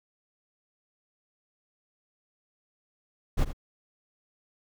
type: noise with echo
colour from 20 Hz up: brown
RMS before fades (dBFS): -21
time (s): 3.37-3.45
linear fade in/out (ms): 20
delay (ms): 82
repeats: 1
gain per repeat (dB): -12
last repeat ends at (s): 3.532
effects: none